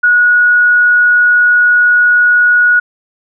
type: tone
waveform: sine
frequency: 1457 Hz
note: F#6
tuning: 27 cents flat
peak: -5 dBFS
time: 0.03-2.8 s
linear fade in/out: 10 ms
effects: none